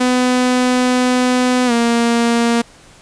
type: tone with pitch glide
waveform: sawtooth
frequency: 251 to 234.2 Hz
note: B3 to A#3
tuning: +28 to +8 cents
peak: -8 dBFS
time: 0-2.62 s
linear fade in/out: 10 ms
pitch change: -120 cents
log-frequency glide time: 1.66-1.72 s
effects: pink hiss -44 dBFS RMS until 3.01 s + resampled to 22050 Hz